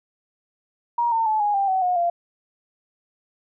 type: tone with pitch steps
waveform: sine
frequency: 947 / 905.3 / 865.4 / 827.3 / 790.8 / 756 / 722.7 / 690.8 Hz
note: A#5 / A5 / A5 / G#5 / G5 / F#5 / F#5 / F5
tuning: +27 / +49 / -29 / -7 / +15 / +37 / -41 / -19 cents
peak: -18 dBFS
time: 0.98-2.1 s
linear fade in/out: 5 ms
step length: 140 ms
effects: none